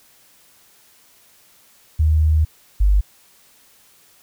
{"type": "tone pair in turn", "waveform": "sine", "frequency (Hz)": [77.78, 49.72], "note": ["D#2", "G1"], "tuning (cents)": [0, 25], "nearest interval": "minor sixth", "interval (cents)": 775, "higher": "first", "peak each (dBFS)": [-12, -11], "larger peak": "second", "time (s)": [[1.99, 2.45], [2.8, 3.01]], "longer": "first", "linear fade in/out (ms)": 10, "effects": ["white hiss -53 dBFS RMS until 4.22 s"]}